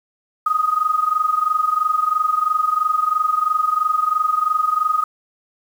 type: tone with amplitude modulation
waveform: sine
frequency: 1249 Hz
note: D#6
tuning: 6 cents sharp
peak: -12 dBFS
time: 0.46-5.04 s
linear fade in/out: 5 ms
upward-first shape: sine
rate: 23 Hz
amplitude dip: 80%
effects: 7-bit